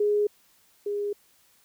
sine tone pair in turn, 415.3 / 409.6 Hz, G#4 / G#4, 0 / -24 cents, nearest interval unison, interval 24 cents, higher first, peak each -20 / -26 dBFS, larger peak first, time 0-0.27 / 0.86-1.13 s, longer neither, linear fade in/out 5 ms, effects white hiss -62 dBFS RMS until 1.64 s

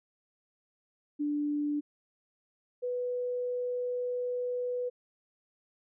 sine tone pair in turn, 293.7 / 493.9 Hz, D4 / B4, 0 / 0 cents, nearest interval major sixth, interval 900 cents, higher second, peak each -28 / -30 dBFS, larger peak first, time 1.19-1.81 / 2.82-4.9 s, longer second, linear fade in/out 20 ms, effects none

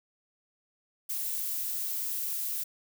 violet noise, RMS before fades -33 dBFS, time 1.09-2.64 s, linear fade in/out 10 ms, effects none

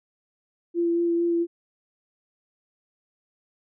sine tone with vibrato, 340.8 Hz, F4, 42 cents flat, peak -20 dBFS, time 0.74-1.47 s, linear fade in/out 50 ms, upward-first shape sine, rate 4.4 Hz, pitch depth 13 cents each way, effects none

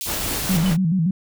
white high-pass noise, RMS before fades -28 dBFS, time 0.01-0.57 s, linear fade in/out 0 ms, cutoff 2500 Hz, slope 48 dB/octave
pink noise with tremolo, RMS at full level -26 dBFS, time 0.05-0.77 s, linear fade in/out 50 ms, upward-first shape sine, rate 4.6 Hz, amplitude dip 25%
sine tone with vibrato, 174.61 Hz, F3, in tune, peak -16 dBFS, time 0.49-1.11 s, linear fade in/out 5 ms, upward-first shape square, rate 7 Hz, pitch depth 130 cents each way
sine tone with exponential decay, 3000 Hz, F#7, 23 cents sharp, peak -24 dBFS, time 0.66-0.74 s, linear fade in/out 0 ms, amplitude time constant 16 ms
effects none

